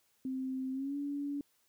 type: tone with pitch glide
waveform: sine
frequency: 261.5 to 285.2 Hz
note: C4 to C#4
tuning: -1 to +49 cents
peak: -34 dBFS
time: 0.25-1.41 s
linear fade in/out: 2 ms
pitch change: +150 cents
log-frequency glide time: 0.72-0.96 s
effects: white hiss -73 dBFS RMS until 1.68 s